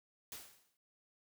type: noise with exponential decay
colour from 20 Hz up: white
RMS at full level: -45 dBFS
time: 0.32-0.77 s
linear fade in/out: 1 ms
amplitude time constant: 97 ms
effects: none